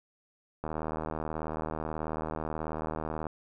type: click train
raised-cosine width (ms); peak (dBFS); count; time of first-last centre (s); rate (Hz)
1; -20; 207; 0.64-3.268; 78.4
effects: none